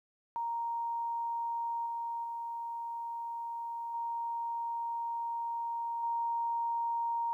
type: tone with level steps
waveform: sine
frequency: 932.3 Hz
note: A#5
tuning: in tune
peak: -32 / -34 / -36 / -33 / -30 dBFS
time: 0.36-7.33 s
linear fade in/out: 0 ms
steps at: 1.86 / 2.24 / 3.94 / 6.03 s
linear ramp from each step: 2 ms
effects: 12-bit